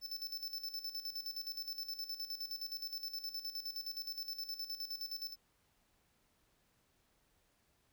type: tone with tremolo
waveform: square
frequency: 5280 Hz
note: E8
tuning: 2 cents sharp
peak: -39 dBFS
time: 0.01-5.36 s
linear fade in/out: 50 ms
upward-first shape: square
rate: 9.6 Hz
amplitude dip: 70%
effects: pink hiss -75 dBFS RMS until 7.92 s